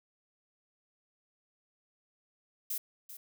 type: noise with echo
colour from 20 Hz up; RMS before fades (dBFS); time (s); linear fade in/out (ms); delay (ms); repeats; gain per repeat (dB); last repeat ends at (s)
violet; -35; 2.7-2.78; 5; 390; 1; -12; 3.17
effects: none